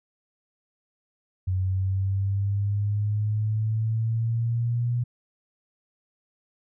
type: exponential sweep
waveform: sine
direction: up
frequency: 92.5 to 121.5 Hz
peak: -22 dBFS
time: 1.47-5.04 s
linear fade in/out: 10 ms
effects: none